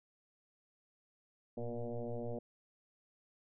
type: tone with frequency modulation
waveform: sine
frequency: 239.1 Hz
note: A#3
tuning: 44 cents sharp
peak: -37 dBFS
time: 1.57-2.39 s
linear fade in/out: 5 ms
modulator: 118 Hz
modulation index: 3.3
effects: none